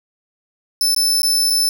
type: tone with dropouts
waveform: sawtooth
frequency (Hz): 5274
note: E8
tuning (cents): 0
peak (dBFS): -11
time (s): 0.81-1.69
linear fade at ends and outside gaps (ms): 1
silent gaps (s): 0.947-0.963 / 1.22-1.231 / 1.501-1.505
effects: none